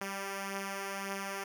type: beating tone pair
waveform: 5% pulse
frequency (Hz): 196 / 197.8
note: G3 / G3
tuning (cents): 0 / +16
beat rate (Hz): 1.8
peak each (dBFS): -26 / -32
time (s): 0.01-1.44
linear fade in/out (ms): 5
effects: none